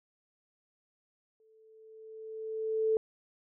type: tone with exponential growth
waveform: sine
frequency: 440 Hz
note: A4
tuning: in tune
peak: -23 dBFS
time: 1.4-2.97 s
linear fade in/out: 1 ms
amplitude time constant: 340 ms
effects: none